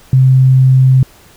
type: tone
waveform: sine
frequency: 130.81 Hz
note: C3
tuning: in tune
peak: -4 dBFS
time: 0.13-1.03 s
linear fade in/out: 2 ms
effects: pink hiss -43 dBFS RMS until 1.36 s

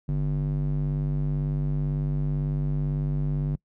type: tone with band-pass filter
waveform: square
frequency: 49 Hz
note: G1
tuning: in tune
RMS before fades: -26 dBFS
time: 0.08-3.56 s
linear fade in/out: 10 ms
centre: 150 Hz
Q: 2.2
effects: noise-tail reverb RT60 0.1 s tail -25 dB re dry

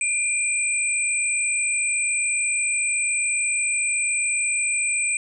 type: tone pair together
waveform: sine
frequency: 2400 / 8073 Hz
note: D7 / B8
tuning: +37 / +37 cents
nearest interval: octave + major sixth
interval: 2100 cents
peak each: -23 dBFS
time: 0.01-5.17 s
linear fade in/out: 2 ms
effects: none

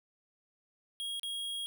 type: tone with dropouts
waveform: square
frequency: 3282 Hz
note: G#7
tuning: 21 cents flat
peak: -36 dBFS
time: 1-1.66 s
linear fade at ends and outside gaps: 0 ms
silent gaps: 1.196-1.232 s
effects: none

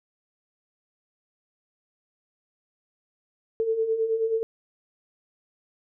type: beating tone pair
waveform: sine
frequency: 440 / 449.4 Hz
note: A4 / A4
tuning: 0 / +37 cents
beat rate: 9.4 Hz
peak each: -30 / -23 dBFS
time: 3.6-4.43 s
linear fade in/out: 0 ms
effects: none

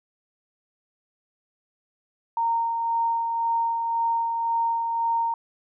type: tone with tremolo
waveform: sine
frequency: 923 Hz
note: A#5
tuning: 17 cents flat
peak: -20 dBFS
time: 2.37-5.34 s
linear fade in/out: 2 ms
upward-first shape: sine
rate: 1.9 Hz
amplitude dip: 35%
effects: none

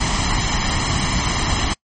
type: noise with comb filter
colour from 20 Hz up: pink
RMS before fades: -19 dBFS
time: 0-1.74 s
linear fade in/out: 10 ms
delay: 0.98 ms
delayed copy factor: +0.6
effects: noise-tail reverb RT60 0.1 s tail -26 dB re dry + MP3 32 kbps

